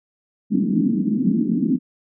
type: band-pass noise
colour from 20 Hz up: pink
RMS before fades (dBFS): -19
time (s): 0.5-1.79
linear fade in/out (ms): 50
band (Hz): 180 to 300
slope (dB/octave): 48
effects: none